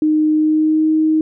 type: tone with pitch glide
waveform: sine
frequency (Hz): 308 to 313.4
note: D#4 to D#4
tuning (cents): -17 to +13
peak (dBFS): -11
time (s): 0.02-1.21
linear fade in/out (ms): 2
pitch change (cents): +30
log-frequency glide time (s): 0.33-0.89
effects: none